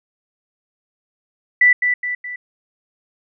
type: tone with echo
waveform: sine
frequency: 1975.5 Hz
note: B6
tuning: in tune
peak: -8 dBFS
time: 1.61-1.73 s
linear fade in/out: 5 ms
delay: 210 ms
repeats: 3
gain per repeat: -6 dB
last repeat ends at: 2.36 s
effects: none